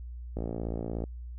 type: click train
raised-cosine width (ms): 2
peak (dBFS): -21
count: 39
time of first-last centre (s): 0.37-1.039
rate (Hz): 56.8
effects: added 60 Hz sine -38 dBFS peak until 1.38 s